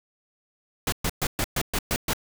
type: noise bursts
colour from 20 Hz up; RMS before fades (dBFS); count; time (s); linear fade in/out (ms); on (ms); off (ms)
pink; -25; 8; 0.87-2.134; 2; 53; 120
effects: none